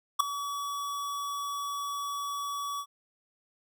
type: tone with ADSR envelope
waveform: square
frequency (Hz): 1138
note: C#6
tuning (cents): +45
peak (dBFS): -17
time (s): 0.19-2.86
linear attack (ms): 14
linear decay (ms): 3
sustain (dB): -16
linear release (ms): 67
effects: none